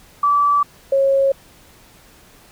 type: tone pair in turn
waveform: sine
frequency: 1156 / 545.6 Hz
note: D6 / C#5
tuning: -28 / -28 cents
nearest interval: octave + minor second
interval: 1300 cents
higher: first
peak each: -12 dBFS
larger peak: neither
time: 0.23-0.63 / 0.92-1.32 s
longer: neither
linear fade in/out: 5 ms
effects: pink hiss -48 dBFS RMS until 2.51 s